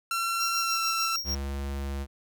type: tone with pitch glide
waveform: sawtooth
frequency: 1358 to 1340.1 Hz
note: F6 to E6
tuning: -49 to +28 cents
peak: -23 dBFS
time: 0.11-1.16 s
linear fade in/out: 2 ms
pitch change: -23 cents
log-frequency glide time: 0.57-0.84 s
type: tone with tremolo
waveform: square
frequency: 5588 Hz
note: F8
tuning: in tune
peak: -28 dBFS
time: 0.4-1.35 s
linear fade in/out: 5 ms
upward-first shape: sine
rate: 6.8 Hz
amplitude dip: 70%
type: tone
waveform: square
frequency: 69.3 Hz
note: C#2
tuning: in tune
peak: -31 dBFS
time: 1.24-2.07 s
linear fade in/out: 50 ms
effects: none